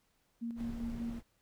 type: tone with tremolo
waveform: sine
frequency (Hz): 233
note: A#3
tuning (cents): -1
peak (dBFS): -35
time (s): 0.41-1.2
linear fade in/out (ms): 20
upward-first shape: square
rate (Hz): 5.1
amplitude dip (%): 45
type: noise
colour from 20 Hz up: brown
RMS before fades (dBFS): -45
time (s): 0.55-1.23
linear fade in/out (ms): 50
effects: pink hiss -75 dBFS RMS until 1.41 s